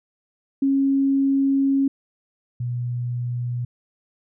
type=tone pair in turn; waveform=sine; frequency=273.5 / 121.83 Hz; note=C#4 / B2; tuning=-23 / -23 cents; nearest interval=octave + major second; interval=1400 cents; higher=first; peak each=-16 / -23 dBFS; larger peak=first; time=0.62-1.88 / 2.6-3.65 s; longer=first; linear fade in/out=5 ms; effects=none